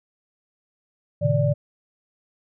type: tone cluster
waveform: sine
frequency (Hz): 111.8 / 133.7 / 153.8 / 584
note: A2 / C3 / D#3 / D5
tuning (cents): +28 / +38 / -20 / -10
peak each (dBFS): -23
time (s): 1.21-1.54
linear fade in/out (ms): 20
effects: none